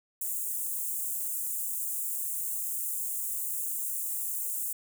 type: high-pass noise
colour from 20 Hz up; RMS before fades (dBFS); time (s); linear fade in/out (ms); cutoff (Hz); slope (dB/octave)
white; -33; 0.21-4.73; 5; 7300; 48
effects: none